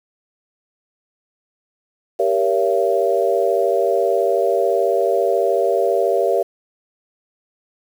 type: chord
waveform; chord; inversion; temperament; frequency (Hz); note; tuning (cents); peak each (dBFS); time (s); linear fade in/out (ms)
sine; G diminished seventh; none; just; 392 / 470.4 / 564.5 / 677.4; G4 / Bb4 / Db5 / Fb5; 0 / +16 / +31 / +47; -20; 2.19-6.43; 10
effects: 7-bit